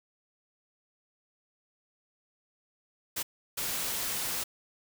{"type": "noise bursts at uneven times", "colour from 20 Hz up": "white", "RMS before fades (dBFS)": -33, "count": 2, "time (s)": [[3.16, 3.23], [3.57, 4.44]], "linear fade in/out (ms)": 10, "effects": []}